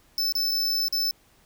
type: tone with dropouts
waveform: square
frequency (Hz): 5274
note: E8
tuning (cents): 0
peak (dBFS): -23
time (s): 0.18-1.11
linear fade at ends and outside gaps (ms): 1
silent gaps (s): 0.323-0.352 / 0.512-0.516 / 0.883-0.926
effects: pink hiss -60 dBFS RMS until 1.45 s